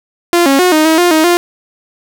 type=tone with pitch steps; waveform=sawtooth; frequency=346.2 / 274.1 / 362.5 / 310.3 / 319.6 / 352.4 / 314.7 / 349.6 Hz; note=F4 / C#4 / F#4 / D#4 / D#4 / F4 / D#4 / F4; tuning=-15 / -19 / -35 / -5 / +47 / +16 / +20 / +2 cents; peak=-3 dBFS; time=0.33-1.37 s; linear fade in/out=0 ms; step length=130 ms; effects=none